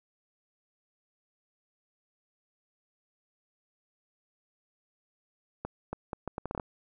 accelerating click train, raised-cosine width 1 ms, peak -20 dBFS, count 10, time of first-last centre 5.65-6.598 s, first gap 280 ms, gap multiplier 0.72, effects none

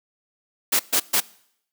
white noise bursts, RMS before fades -19 dBFS, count 3, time 0.72-1.205 s, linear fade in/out 10 ms, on 75 ms, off 130 ms, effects noise-tail reverb RT60 0.7 s tail -22 dB re dry + high-pass 200 Hz 12 dB/octave

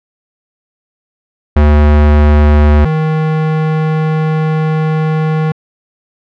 square tone pair in turn, 74.3 / 156.8 Hz, D2 / D#3, +21 / +14 cents, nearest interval octave + minor second, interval 1293 cents, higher second, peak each -5 / -11 dBFS, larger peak first, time 1.56-2.85 / 2.85-5.52 s, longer second, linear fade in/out 5 ms, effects low-pass 2000 Hz 12 dB/octave

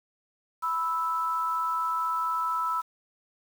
sine tone pair together, 990 / 1314.3 Hz, B5 / E6, +4 / -6 cents, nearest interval perfect fourth, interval 490 cents, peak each -30 / -27 dBFS, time 0.62-2.82 s, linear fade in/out 20 ms, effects 8-bit

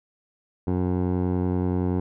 15% pulse tone with low-pass filter, 90.6 Hz, F#2, 36 cents flat, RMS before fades -24 dBFS, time 0.67-2 s, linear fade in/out 5 ms, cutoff 630 Hz, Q 0.96, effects none

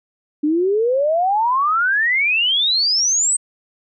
sine exponential sweep, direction up, 290 to 8372 Hz, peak -14 dBFS, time 0.43-3.37 s, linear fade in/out 10 ms, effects none

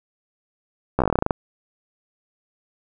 slowing click train, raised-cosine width 1 ms, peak -4 dBFS, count 13, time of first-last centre 0.99-1.308 s, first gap 14 ms, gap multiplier 1.11, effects none

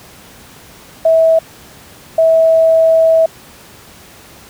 sine tone bursts at uneven times, 650 Hz, E5, 24 cents flat, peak -6 dBFS, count 2, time 1.05-1.39 / 2.18-3.26 s, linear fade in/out 5 ms, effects pink hiss -39 dBFS RMS until 4.49 s + high-pass 60 Hz 12 dB/octave

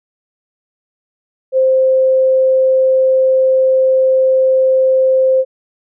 sine tone, 523.3 Hz, C5, in tune, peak -8 dBFS, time 1.52-5.45 s, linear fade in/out 50 ms, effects none

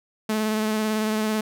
sawtooth tone with vibrato, 216.1 Hz, A3, 31 cents flat, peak -18 dBFS, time 0.29-1.41 s, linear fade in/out 5 ms, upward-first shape sine, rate 18 Hz, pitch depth 20 cents each way, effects none

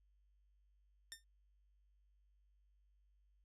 10% pulse tone with exponential decay, 1809 Hz, A6, 48 cents sharp, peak -35 dBFS, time 1.12-1.24 s, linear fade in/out 0 ms, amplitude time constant 24 ms, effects added 50 Hz sine -70 dBFS peak until 3.44 s + low-pass 12000 Hz 12 dB/octave

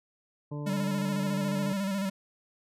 harmonic tone, 146.83 Hz, D3, in tune, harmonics 1 / 2 / 3 / 4 / 6 / 7, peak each -34 / -40 / -44 / -46 / -50 / -51 dBFS, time 0.51-1.73 s, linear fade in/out 10 ms
square tone with vibrato, 196 Hz, G3, in tune, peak -29 dBFS, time 0.66-2.1 s, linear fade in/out 10 ms, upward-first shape square, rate 14 Hz, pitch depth 44 cents each way
effects resampled to 32000 Hz

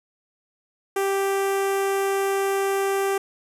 sawtooth tone with notch filter, 392 Hz, G4, in tune, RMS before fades -23 dBFS, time 0.96-3.18 s, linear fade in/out 5 ms, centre 4200 Hz, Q 1.1, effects resampled to 32000 Hz + 8-bit

